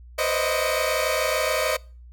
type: tone cluster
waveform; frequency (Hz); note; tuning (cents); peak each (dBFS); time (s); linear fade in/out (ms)
sawtooth; 495.4 / 527 / 617 / 644 / 2274; B4 / C5 / D#5 / E5 / C#7; +5 / +12 / -15 / -41 / +44; -26 / -24 / -21 / -27 / -27; 0.18-1.77; 10
effects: noise-tail reverb RT60 0.4 s tail -25 dB re dry + added 60 Hz sine -42 dBFS peak until 2.12 s